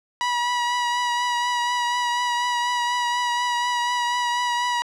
sawtooth tone with vibrato, 970 Hz, B5, 31 cents flat, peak -17 dBFS, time 0.21-4.82 s, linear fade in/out 0 ms, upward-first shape triangle, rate 4.1 Hz, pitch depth 23 cents each way, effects low-pass 6000 Hz 12 dB/octave

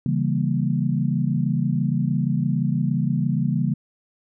sine chord, C# diminished seventh, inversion none, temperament equal, 138.59 / 164.81 / 196 / 233.1 Hz, C#3 / E3 / G3 / Bb3, 0 / 0 / 0 / 0 cents, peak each -23 / -24 / -26 / -26 dBFS, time 0.06-3.74 s, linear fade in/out 2 ms, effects none

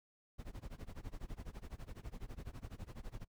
brown noise with tremolo, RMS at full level -44 dBFS, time 0.38-3.25 s, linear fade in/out 20 ms, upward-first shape sine, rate 12 Hz, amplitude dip 95%, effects noise-tail reverb RT60 0.1 s tail -23 dB re dry

